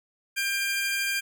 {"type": "tone pair together", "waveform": "sawtooth", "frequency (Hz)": [1593, 2396], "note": ["G6", "D7"], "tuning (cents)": [27, 34], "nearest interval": "perfect fifth", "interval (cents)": 707, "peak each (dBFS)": -25, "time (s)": [0.36, 1.21], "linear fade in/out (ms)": 20, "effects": []}